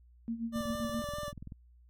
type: tone with tremolo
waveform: sine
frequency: 230 Hz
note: A#3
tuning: 23 cents flat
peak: -31 dBFS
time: 0.28-1.02 s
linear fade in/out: 0 ms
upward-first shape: sine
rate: 7.6 Hz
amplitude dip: 75%
type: tone with vibrato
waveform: 25% pulse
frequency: 588 Hz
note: D5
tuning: 2 cents sharp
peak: -33 dBFS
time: 0.52-1.33 s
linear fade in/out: 50 ms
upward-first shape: square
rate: 4.8 Hz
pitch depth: 14 cents each way
type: click train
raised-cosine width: 5 ms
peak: -32 dBFS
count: 21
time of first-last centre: 0.56-1.522 s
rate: 20.8 Hz
effects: added 60 Hz sine -57 dBFS peak until 1.89 s